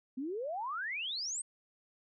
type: exponential sweep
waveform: sine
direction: up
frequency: 246.9 to 8650 Hz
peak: -35 dBFS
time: 0.17-1.42 s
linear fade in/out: 10 ms
effects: none